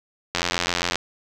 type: click train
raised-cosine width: 0.2 ms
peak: -4 dBFS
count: 54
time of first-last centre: 0.35-0.956 s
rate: 87.4 Hz
effects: none